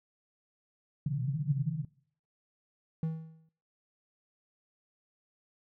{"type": "band-pass noise", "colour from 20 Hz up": "white", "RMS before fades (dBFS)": -32, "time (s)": [1.06, 1.85], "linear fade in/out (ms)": 5, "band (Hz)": [130, 160], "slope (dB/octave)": 96}
{"type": "tone with exponential decay", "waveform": "triangle", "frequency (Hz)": 160.6, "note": "E3", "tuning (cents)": -45, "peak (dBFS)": -25, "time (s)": [3.03, 3.49], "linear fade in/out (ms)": 2, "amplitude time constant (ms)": 100}
{"effects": ["noise-tail reverb RT60 0.6 s tail -22 dB re dry"]}